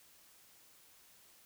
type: silence
effects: white hiss -63 dBFS RMS until 1.45 s